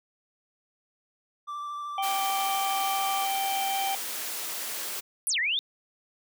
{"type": "tone with vibrato", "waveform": "triangle", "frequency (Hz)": 1172, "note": "D6", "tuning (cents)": -4, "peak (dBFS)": -31, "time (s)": [1.47, 3.26], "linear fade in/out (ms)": 20, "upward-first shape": "triangle", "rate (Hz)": 13, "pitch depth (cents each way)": 17}
{"type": "harmonic tone", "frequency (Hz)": 781, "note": "G5", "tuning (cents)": -7, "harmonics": [1, 3, 4], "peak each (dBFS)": [-27, -38, -37], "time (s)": [1.98, 3.95], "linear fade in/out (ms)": 2}
{"type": "noise", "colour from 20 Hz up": "white", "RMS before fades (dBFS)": -34, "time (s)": [2.02, 5.01], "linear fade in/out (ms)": 20}
{"type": "exponential two-way sweep", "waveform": "sine", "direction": "down then up", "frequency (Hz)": [11840, 1760, 3738], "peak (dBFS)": -24, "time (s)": [5.27, 5.59], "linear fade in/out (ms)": 0, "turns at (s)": 5.39}
{"effects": ["high-pass 300 Hz 12 dB/octave"]}